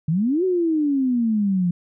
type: exponential two-way sweep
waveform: sine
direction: up then down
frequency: 148 to 380 to 171.6 Hz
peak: -17 dBFS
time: 0.08-1.71 s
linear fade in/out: 5 ms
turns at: 0.44 s
effects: none